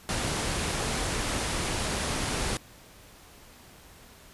pink low-pass noise, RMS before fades -30 dBFS, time 0.09-2.57 s, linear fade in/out 0 ms, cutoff 11000 Hz, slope 96 dB/octave, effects pink hiss -52 dBFS RMS until 4.33 s + resampled to 32000 Hz

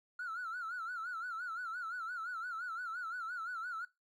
triangle tone with vibrato, 1395 Hz, F6, 2 cents flat, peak -35 dBFS, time 0.19-3.85 s, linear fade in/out 5 ms, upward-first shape sine, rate 5.8 Hz, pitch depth 120 cents each way, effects noise-tail reverb RT60 0.2 s tail -21 dB re dry + tanh soft clip ceiling -35 dBFS

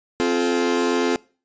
40% pulse chord, F major, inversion second, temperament equal with one note detuned, 261.6 / 349.2 / 431.2 Hz, C4 / F4 / A4, 0 / 0 / -35 cents, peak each -22 dBFS, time 0.2-1.16 s, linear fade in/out 0 ms, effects noise-tail reverb RT60 0.4 s tail -24 dB re dry + resampled to 16000 Hz

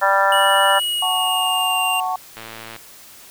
harmonic tone, 195.9 Hz, G3, 1 cent flat, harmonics 3 / 4 / 5 / 6 / 7 / 8 / 9, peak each -20 / -20 / -19 / -28 / -19 / -28 / -21 dBFS, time 0.01-0.8 s, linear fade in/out 20 ms
square tone with pitch glide, 2923 to 2789 Hz, F#7 to F7, -22 to -3 cents, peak -20 dBFS, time 0.32-2 s, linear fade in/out 2 ms, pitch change -81 cents, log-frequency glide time 0.71-1.79 s
sine chord, F# minor, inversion none, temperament just, 740 / 888 / 1110 Hz, F#5 / A5 / C#6, 0 / +16 / +2 cents, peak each -22 / -26 / -25 dBFS, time 1.02-2.16 s, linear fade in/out 5 ms
click train, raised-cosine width 0.3 ms, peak -18 dBFS, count 45, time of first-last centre 2.37-2.763 s, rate 112 Hz
effects white hiss -43 dBFS RMS until 3.3 s

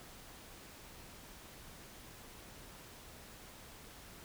silence, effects pink hiss -54 dBFS RMS until 4.24 s

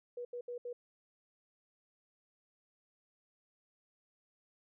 sine tone bursts at uneven times, 485.4 Hz, B4, 30 cents flat, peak -39 dBFS, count 4, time 0.17-0.25 / 0.33-0.41 / 0.48-0.58 / 0.65-0.73 s, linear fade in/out 5 ms, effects none

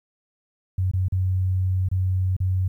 sine tone with dropouts, 93.1 Hz, F#2, 11 cents sharp, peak -19 dBFS, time 0.78-2.68 s, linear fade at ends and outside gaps 5 ms, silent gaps 0.914-0.935 / 1.084-1.122 / 1.887-1.914 / 2.366-2.402 s, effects 10-bit

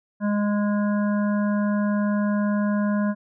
harmonic tone, 206.3 Hz, G#3, 11 cents flat, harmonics 1 / 3 / 5 / 7 / 8, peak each -20 / -30 / -34 / -37 / -38 dBFS, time 0.2-3.15 s, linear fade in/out 50 ms, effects none

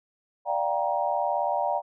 sine chord, G minor seventh, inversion second, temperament just, 588 / 705.6 / 784 / 940.8 Hz, D5 / F5 / G5 / Bb5, +2 / +18 / 0 / +16 cents, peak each -29 dBFS, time 0.45-1.82 s, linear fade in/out 50 ms, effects none

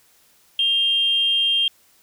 sine tone pair together, 2794 / 3198 Hz, F7 / G7, 0 / +34 cents, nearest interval major second, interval 234 cents, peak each -25 / -16 dBFS, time 0.59-1.68 s, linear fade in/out 2 ms, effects tanh soft clip ceiling -9 dBFS + white hiss -57 dBFS RMS until 2.02 s

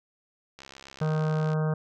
click train, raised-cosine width 0.2 ms, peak -27 dBFS, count 65, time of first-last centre 0.59-1.533 s, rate 67.9 Hz
harmonic tone, 155.56 Hz, D#3, in tune, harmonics 1 / 3 / 4 / 5 / 6 / 7 / 8 / 9 / 10, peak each -24 / -33 / -37 / -42 / -44 / -44 / -42 / -48 / -44 dBFS, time 1.01-1.74 s, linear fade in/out 5 ms
effects none

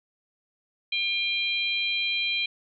harmonic tone, 799 Hz, G5, 33 cents sharp, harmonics 3 / 4 / 5, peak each -27 / -29 / -31 dBFS, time 0.92-2.46 s, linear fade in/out 5 ms, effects none

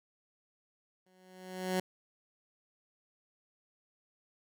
15% pulse tone with exponential growth, 185 Hz, F#3, in tune, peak -22 dBFS, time 1.06-1.8 s, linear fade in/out 5 ms, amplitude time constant 160 ms, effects none

